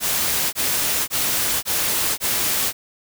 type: noise bursts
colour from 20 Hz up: white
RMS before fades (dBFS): -21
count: 5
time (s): 0-2.73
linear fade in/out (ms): 50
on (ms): 530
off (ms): 20
effects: none